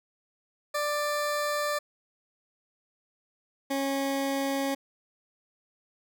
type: tone pair in turn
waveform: 20% pulse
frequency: 590 / 274.2 Hz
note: D5 / C#4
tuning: +8 / -19 cents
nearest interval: octave + minor second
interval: 1327 cents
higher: first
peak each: -22 dBFS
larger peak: neither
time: 0.74-1.79 / 3.7-4.75 s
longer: neither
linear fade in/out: 10 ms
effects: none